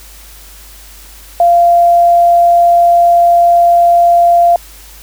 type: tone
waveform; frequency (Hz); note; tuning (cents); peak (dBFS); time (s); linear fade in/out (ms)
sine; 691; F5; -19; -4; 1.4-4.56; 2
effects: added 50 Hz sine -36 dBFS peak until 5.02 s + white hiss -37 dBFS RMS until 5.02 s